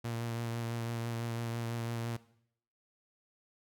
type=tone with vibrato; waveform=sawtooth; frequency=116.54 Hz; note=A#2; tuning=in tune; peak=-31 dBFS; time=0.04-2.17 s; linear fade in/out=10 ms; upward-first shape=triangle; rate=6 Hz; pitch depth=25 cents each way; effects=noise-tail reverb RT60 0.7 s tail -18 dB re dry